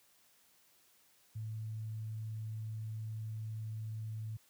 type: tone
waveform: sine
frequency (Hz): 109.7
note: A2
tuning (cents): -5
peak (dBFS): -38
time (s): 1.35-4.37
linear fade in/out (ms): 10
effects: white hiss -68 dBFS RMS until 4.49 s + high-pass 60 Hz 12 dB/octave